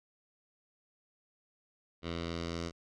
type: tone with low-pass filter sweep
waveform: 10% pulse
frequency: 84.3 Hz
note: E2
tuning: 39 cents sharp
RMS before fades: -38 dBFS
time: 2.02-2.72 s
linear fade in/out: 50 ms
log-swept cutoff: 3700 to 5700 Hz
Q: 2
effects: none